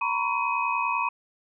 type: tone cluster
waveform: sine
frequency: 931 / 1001 / 1120 / 2521 Hz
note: A#5 / B5 / C#6 / D#7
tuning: -2 / +23 / +18 / +22 cents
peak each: -29 dBFS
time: 0.01-1.09 s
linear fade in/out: 5 ms
effects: none